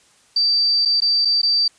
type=tone with dropouts; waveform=sine; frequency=4654 Hz; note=D8; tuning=17 cents flat; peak=-14 dBFS; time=0.36-1.68 s; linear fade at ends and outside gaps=5 ms; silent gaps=0.852-0.856 / 1.004-1.019 / 1.25-1.253 / 1.417-1.43 s; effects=white hiss -55 dBFS RMS until 1.78 s + resampled to 22050 Hz